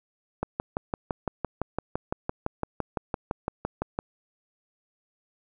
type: click train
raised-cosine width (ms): 1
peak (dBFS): -13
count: 22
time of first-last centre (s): 0.43-3.989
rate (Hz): 5.9
effects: none